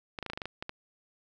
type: clicks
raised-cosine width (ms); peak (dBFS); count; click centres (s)
0.3; -20; 10; 0.188 / 0.227 / 0.263 / 0.3 / 0.334 / 0.375 / 0.418 / 0.456 / 0.625 / 0.694
effects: none